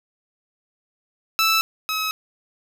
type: tone pair in turn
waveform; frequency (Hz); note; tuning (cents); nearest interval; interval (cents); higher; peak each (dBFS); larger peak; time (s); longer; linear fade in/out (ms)
15% pulse; 1318.5 / 1280.2; E6 / D#6; 0 / +49; minor second; 51; first; -10 / -16; first; 1.39-1.61 / 1.89-2.11; neither; 0
effects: none